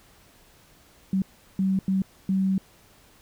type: tone bursts at uneven times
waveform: sine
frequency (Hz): 191.2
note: G3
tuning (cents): -43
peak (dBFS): -20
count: 4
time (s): 1.13-1.22 / 1.59-1.79 / 1.88-2.02 / 2.29-2.58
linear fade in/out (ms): 2
effects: pink hiss -56 dBFS RMS until 3.21 s